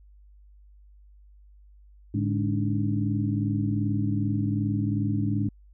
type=tone cluster; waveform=sine; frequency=107.2 / 146 / 206.4 / 284.5 / 307.1 Hz; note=A2 / D3 / G#3 / C#4 / D#4; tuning=-45 / -10 / -10 / +45 / -23 cents; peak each=-26 / -35 / -29 / -30 / -35 dBFS; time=2.14-5.49 s; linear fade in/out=5 ms; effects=added 50 Hz sine -50 dBFS peak until 5.73 s